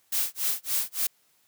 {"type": "noise with tremolo", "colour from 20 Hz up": "blue", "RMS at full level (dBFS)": -25, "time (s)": [0.12, 1.07], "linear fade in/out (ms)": 5, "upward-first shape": "sine", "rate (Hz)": 3.5, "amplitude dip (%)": 100, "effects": ["white hiss -66 dBFS RMS until 1.47 s", "high-pass 80 Hz 12 dB/octave"]}